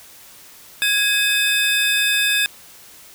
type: tone cluster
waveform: square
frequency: 1654 / 2548 / 3579 Hz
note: G#6 / D#7 / A7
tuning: -8 / +41 / +29 cents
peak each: -21 dBFS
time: 0.82-2.46 s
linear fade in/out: 0 ms
effects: white hiss -44 dBFS RMS until 3.14 s